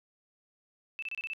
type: tone bursts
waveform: sine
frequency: 2637 Hz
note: E7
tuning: in tune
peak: -34 dBFS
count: 6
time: 0.99-1.334 s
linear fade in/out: 0 ms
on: 34 ms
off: 28 ms
effects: none